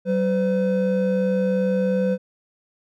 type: tone pair together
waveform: triangle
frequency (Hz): 190 / 507.2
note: F#3 / B4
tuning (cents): +46 / +46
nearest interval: octave + perfect fourth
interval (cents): 1700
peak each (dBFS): -19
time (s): 0.05-2.18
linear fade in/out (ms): 50
effects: none